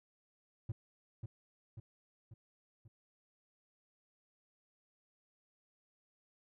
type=tone with echo; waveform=triangle; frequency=111.5 Hz; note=A2; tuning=23 cents sharp; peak=-33 dBFS; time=0.69-0.72 s; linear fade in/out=5 ms; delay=540 ms; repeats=4; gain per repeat=-5 dB; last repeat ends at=2.88 s; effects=none